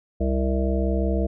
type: harmonic tone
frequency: 65.8 Hz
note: C2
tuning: 10 cents sharp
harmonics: 1 / 3 / 5 / 7 / 9 / 10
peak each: -22 / -27 / -29 / -30 / -32 / -32 dBFS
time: 0.2-1.27 s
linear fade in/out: 10 ms
effects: none